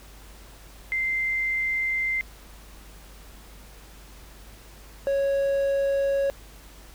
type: tone pair in turn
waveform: sine / triangle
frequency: 2084 / 553 Hz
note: C7 / C#5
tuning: -7 / -4 cents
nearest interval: octave + major seventh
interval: 2297 cents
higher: first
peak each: -23 / -19 dBFS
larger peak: second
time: 0.92-2.21 / 5.07-6.3 s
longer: first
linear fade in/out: 0 ms
effects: added 50 Hz sine -46 dBFS peak until 6.94 s + pink hiss -50 dBFS RMS until 6.94 s